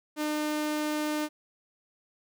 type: tone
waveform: sawtooth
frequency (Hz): 302.4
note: D#4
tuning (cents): -49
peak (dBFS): -24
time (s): 0.16-1.29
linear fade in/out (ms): 50
effects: none